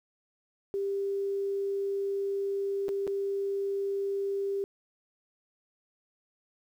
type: tone with dropouts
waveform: sine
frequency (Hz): 395.9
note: G4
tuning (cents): +17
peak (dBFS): -28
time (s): 0.74-4.64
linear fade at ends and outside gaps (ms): 0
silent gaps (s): 2.883-2.89 / 3.069-3.076
effects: 10-bit